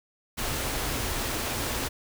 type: band-stop noise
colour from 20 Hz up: pink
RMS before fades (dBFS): -30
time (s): 0.37-1.89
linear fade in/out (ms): 20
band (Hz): 150 to 210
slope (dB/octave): 96
effects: none